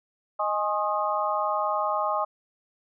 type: harmonic tone with a mistuned harmonic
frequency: 207.1 Hz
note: G#3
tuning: 5 cents flat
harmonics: 3 / 4 / 5 / 6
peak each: -29 / -29 / -29 / -29 dBFS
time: 0.39-2.25 s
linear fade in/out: 10 ms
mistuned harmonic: 5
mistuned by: +60 cents
effects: none